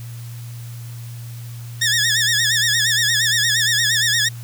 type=tone with vibrato; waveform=15% pulse; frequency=1771 Hz; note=A6; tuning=11 cents sharp; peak=-9 dBFS; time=1.81-4.29 s; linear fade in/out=10 ms; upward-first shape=sine; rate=8.6 Hz; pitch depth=110 cents each way; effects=added 118 Hz sine -30 dBFS peak until 4.43 s + white hiss -44 dBFS RMS until 4.43 s